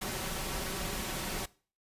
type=noise with comb filter; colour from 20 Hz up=pink; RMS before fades=-36 dBFS; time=0.01-1.46 s; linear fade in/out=10 ms; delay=5.3 ms; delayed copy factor=+0.5; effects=noise-tail reverb RT60 0.4 s tail -21 dB re dry + resampled to 32000 Hz